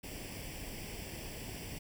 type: noise with comb filter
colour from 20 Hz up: pink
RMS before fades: -44 dBFS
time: 0.03-1.79 s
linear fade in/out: 10 ms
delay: 0.38 ms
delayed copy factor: +0.75
effects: none